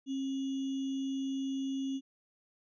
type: tone with sample-and-hold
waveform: sine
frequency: 269.7 Hz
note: C#4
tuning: 47 cents flat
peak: -32 dBFS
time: 0.06-2.01 s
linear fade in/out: 50 ms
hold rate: 3150 Hz
effects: resampled to 16000 Hz